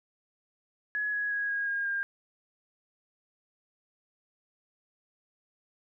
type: tone with pitch steps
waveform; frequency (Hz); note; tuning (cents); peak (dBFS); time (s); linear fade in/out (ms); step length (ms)
sine; 1688 / 1671.5 / 1655.2 / 1639 / 1623 / 1607.1; G#6 / G#6 / G#6 / G#6 / G#6 / G6; +28 / +11 / -6 / -23 / -40 / +43; -28; 0.95-2.03; 0; 180
effects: none